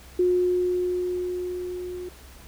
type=tone with level ramp; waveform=sine; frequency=360 Hz; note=F#4; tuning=47 cents flat; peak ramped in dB=-17 to -32 dBFS; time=0.19-2.09 s; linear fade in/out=5 ms; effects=added 65 Hz sine -47 dBFS peak until 2.47 s + pink hiss -49 dBFS RMS until 2.47 s